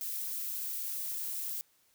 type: noise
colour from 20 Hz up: violet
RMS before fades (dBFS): -37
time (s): 0.01-1.61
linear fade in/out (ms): 0
effects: white hiss -69 dBFS RMS until 1.94 s